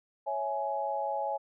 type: chord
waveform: sine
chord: C# minor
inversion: none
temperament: equal with one note detuned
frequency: 554.4 / 659.3 / 838.3 Hz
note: C#5 / E5 / G#5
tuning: 0 / 0 / +16 cents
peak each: -35 / -36 / -32 dBFS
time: 0.26-1.38 s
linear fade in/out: 20 ms
effects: none